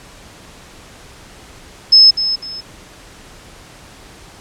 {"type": "tone with echo", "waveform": "sine", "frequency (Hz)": 5200, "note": "E8", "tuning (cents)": -24, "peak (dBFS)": -3, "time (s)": [1.92, 2.11], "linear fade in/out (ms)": 10, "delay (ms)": 250, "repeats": 2, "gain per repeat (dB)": -11, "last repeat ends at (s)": 2.61, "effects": ["pink hiss -40 dBFS RMS until 4.4 s", "low-pass 9000 Hz 12 dB/octave"]}